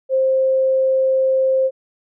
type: tone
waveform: sine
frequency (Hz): 527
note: C5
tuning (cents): +12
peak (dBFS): -13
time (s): 0.09-1.71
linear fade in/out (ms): 50
effects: none